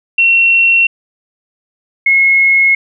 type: tone pair in turn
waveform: sine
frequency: 2723 / 2170 Hz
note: F7 / C#7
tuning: -44 / -37 cents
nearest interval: major third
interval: 393 cents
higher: first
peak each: -6 dBFS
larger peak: neither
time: 0.18-0.87 / 2.06-2.75 s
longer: neither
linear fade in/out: 5 ms
effects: none